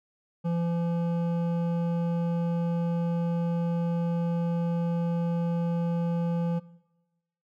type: tone with hard clipping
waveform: triangle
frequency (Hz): 170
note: F3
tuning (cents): -46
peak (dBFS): -27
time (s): 0.44-6.6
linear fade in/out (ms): 20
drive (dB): 15
effects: noise-tail reverb RT60 1.0 s tail -20 dB re dry